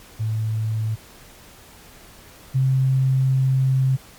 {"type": "tone pair in turn", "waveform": "sine", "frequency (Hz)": [110, 132.15], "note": ["A2", "C3"], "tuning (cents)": [0, 18], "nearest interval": "minor third", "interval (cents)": 318, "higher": "second", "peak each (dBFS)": [-20, -15], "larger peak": "second", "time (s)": [[0.19, 0.96], [2.54, 3.97]], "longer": "second", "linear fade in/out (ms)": 20, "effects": ["pink hiss -46 dBFS RMS until 4.18 s", "MP3 96 kbps"]}